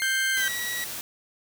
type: tone with pitch glide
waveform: sawtooth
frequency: 2118 to 1931 Hz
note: C7 to B6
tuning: +21 to -39 cents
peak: -26 dBFS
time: 0-0.84 s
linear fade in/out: 0 ms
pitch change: -160 cents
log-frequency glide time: 0.33-0.46 s
type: tone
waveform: 35% pulse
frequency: 1568 Hz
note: G6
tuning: in tune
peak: -22 dBFS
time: 0.02-0.48 s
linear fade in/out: 0 ms
type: noise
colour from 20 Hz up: white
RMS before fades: -35 dBFS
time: 0.37-1.01 s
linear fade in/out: 0 ms
effects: none